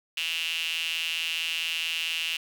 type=tone with high-pass filter; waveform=sawtooth; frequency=164.5 Hz; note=E3; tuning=3 cents flat; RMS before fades=-30 dBFS; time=0.17-2.37 s; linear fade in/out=5 ms; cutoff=2800 Hz; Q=7.7; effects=none